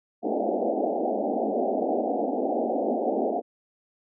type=band-pass noise; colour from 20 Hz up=white; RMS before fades=-26 dBFS; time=0.22-3.42 s; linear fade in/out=50 ms; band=210 to 780 Hz; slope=96 dB/octave; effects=none